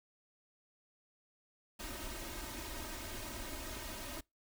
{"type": "noise with comb filter", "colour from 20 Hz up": "pink", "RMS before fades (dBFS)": -44, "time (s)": [1.79, 4.21], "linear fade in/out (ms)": 10, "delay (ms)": 3.2, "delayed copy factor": 0.95, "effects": ["noise-tail reverb RT60 0.2 s tail -25 dB re dry"]}